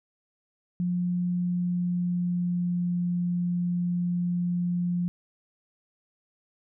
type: tone with pitch glide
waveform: sine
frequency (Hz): 177.5 to 175.87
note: F3 to F3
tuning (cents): +28 to +12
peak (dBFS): -24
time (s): 0.8-5.08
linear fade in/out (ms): 0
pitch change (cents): -16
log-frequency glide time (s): 1.3-3.01
effects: none